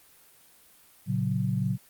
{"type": "chord", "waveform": "sine", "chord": "F# major", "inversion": "first", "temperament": "just", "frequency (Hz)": [115.62, 138.75, 185], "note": ["A#2", "C#3", "F#3"], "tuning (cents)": [-14, 2, 0], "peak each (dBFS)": -29, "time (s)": [1.06, 1.78], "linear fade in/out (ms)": 50, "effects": ["white hiss -57 dBFS RMS until 1.89 s", "Opus 32 kbps"]}